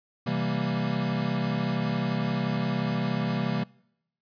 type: chord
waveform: square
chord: C dominant seventh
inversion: none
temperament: equal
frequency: 130.81 / 164.81 / 196 / 233.1 Hz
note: C3 / E3 / G3 / Bb3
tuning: 0 / 0 / 0 / 0 cents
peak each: -32 dBFS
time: 0.26-3.64 s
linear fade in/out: 10 ms
effects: noise-tail reverb RT60 0.8 s tail -25 dB re dry + resampled to 11025 Hz